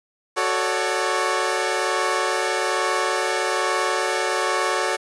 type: chord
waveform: 15% pulse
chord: D major seventh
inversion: first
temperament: equal with one note detuned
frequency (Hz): 370 / 440 / 554.4 / 595.5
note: F#4 / A4 / C#5 / D5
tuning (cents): 0 / 0 / 0 / +24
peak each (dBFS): -19 / -19 / -19 / -23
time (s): 0.36-4.97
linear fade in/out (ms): 20
effects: resampled to 22050 Hz + 8-bit